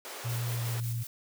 pink high-pass noise, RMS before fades -42 dBFS, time 0.05-0.8 s, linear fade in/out 0 ms, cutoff 380 Hz, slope 24 dB/octave
sine tone with pitch glide, 119.1 to 116.72 Hz, A#2 to A#2, +38 to +3 cents, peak -30 dBFS, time 0.24-1.04 s, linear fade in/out 20 ms, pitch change -35 cents, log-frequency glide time 0.44-0.9 s
blue noise with tremolo, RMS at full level -42 dBFS, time 0.29-1.07 s, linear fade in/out 2 ms, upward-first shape square, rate 5.5 Hz, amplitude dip 40%
effects none

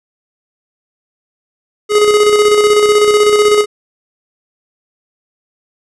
square tone with tremolo, 418.5 Hz, G#4, 13 cents sharp, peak -6 dBFS, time 1.89-3.66 s, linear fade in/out 50 ms, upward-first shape square, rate 16 Hz, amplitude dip 40%, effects resampled to 24000 Hz

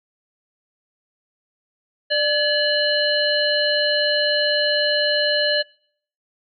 harmonic tone with a mistuned harmonic, 592 Hz, D5, 14 cents sharp, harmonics 1 / 3 / 5 / 7, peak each -21 / -22 / -24 / -22 dBFS, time 2.1-5.63 s, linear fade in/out 20 ms, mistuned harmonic 3, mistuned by -71 cents, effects noise-tail reverb RT60 0.6 s tail -25 dB re dry

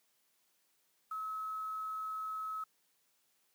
sine tone with quantisation, 1288 Hz, E6, 41 cents flat, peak -37 dBFS, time 1.11-2.64 s, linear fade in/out 5 ms, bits 10, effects white hiss -75 dBFS RMS until 3.54 s + high-pass 150 Hz 12 dB/octave

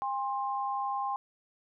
sine tone pair together, 807.3 / 1056 Hz, G#5 / C6, -49 / +16 cents, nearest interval perfect fourth, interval 465 cents, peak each -32 / -33 dBFS, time 0.02-1.16 s, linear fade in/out 0 ms, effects none

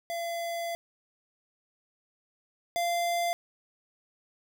square tone pair in turn, 680 / 690.7 Hz, F5 / F5, -46 / -19 cents, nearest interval unison, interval 27 cents, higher second, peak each -32 / -27 dBFS, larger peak second, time 0.1-0.75 / 2.76-3.33 s, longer first, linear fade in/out 0 ms, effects none

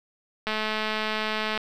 click train, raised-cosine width 0.3 ms, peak -12 dBFS, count 240, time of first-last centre 0.47-1.576 s, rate 216 Hz, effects 8-bit

